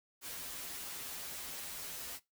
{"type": "noise with comb filter", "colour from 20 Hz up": "white", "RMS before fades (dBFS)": -44, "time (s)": [0.21, 2.2], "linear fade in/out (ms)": 50, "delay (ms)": 9.3, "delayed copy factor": -0.75, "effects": ["noise-tail reverb RT60 0.2 s tail -20 dB re dry"]}